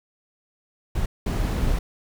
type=noise bursts at uneven times; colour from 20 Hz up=brown; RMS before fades=-23 dBFS; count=2; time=0.95-1.06 / 1.26-1.79 s; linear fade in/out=5 ms; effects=none